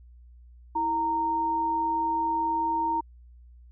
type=tone pair together; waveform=sine; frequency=326.9 / 924.6 Hz; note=E4 / A#5; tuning=-14 / -14 cents; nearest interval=octave + tritone; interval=1800 cents; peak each=-33 / -24 dBFS; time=0.75-3.01 s; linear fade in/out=10 ms; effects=added 60 Hz sine -48 dBFS peak until 3.71 s